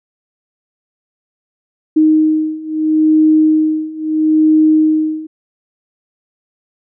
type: beating tone pair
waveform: sine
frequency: 311.1 / 311.86 Hz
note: D#4 / D#4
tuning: 0 / +4 cents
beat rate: 0.76 Hz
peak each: -13 / -11 dBFS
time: 1.96-5.27 s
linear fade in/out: 10 ms
effects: none